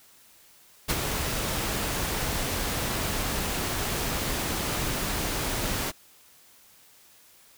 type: noise with ADSR envelope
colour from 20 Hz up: pink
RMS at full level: -24 dBFS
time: 0.88-5.92 s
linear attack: 19 ms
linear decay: 41 ms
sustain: -5 dB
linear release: 28 ms
effects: white hiss -56 dBFS RMS until 7.57 s